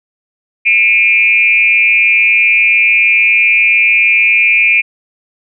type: tone with frequency modulation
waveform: sine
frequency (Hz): 2399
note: D7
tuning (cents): +36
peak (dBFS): -6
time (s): 0.65-4.82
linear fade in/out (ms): 20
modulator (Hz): 191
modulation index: 0.82
effects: none